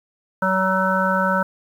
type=harmonic tone; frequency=188.7 Hz; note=F#3; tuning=34 cents sharp; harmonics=1 / 3 / 5 / 7 / 8; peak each=-23 / -23 / -23 / -23 / -23 dBFS; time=0.42-1.43 s; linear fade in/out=5 ms; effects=8-bit